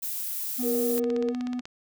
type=noise; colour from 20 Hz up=violet; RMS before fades=-32 dBFS; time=0.02-1 s; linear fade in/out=10 ms
type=tone; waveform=triangle; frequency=247.7 Hz; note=B3; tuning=5 cents sharp; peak=-26 dBFS; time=0.58-1.61 s; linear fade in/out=20 ms
type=tone with vibrato; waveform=sine; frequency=471.5 Hz; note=A#4; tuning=20 cents sharp; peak=-25 dBFS; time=0.62-1.34 s; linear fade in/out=50 ms; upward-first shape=square; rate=18 Hz; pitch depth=12 cents each way
type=click train; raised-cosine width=0.2 ms; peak=-22 dBFS; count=12; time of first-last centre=0.98-1.655 s; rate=16.3 Hz
effects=none